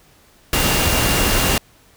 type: tone in noise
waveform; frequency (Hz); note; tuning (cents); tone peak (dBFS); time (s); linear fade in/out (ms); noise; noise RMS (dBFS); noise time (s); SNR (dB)
sine; 2794; F7; 0; -26; 0.53-1.58; 2; pink; -17; 0.53-1.58; -12
effects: pink hiss -52 dBFS RMS until 1.96 s